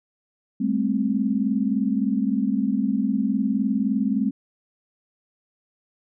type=tone cluster; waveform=sine; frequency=200.6 / 220.2 / 263.9 Hz; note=G3 / A3 / C4; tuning=+40 / +2 / +15 cents; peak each=-24 dBFS; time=0.6-4.31 s; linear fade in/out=10 ms; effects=none